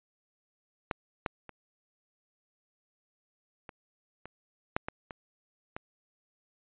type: clicks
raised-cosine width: 0.5 ms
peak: -15 / -15 / -29 / -28 / -28 / -12 / -19 / -25 / -22 dBFS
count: 9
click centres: 0.912 / 1.262 / 1.493 / 3.692 / 4.256 / 4.765 / 4.885 / 5.108 / 5.765 s
effects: resampled to 8000 Hz